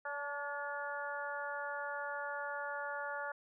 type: harmonic tone with a mistuned harmonic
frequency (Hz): 286.6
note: D4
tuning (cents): -42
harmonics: 2 / 3 / 4 / 5 / 6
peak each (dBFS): -44 / -44 / -47 / -42 / -46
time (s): 0.05-3.32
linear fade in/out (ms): 5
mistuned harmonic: 3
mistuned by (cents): +23
effects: none